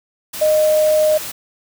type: tone in noise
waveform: sine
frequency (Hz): 616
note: D#5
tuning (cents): -17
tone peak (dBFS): -11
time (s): 0.41-1.18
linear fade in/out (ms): 10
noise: white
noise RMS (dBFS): -28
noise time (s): 0.33-1.32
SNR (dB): +14
effects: none